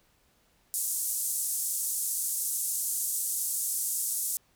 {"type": "band-pass noise", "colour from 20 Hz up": "pink", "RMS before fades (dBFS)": -31, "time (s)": [0.74, 4.37], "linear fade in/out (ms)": 0, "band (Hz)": [7800, 13000], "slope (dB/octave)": 24, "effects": ["pink hiss -67 dBFS RMS until 4.55 s"]}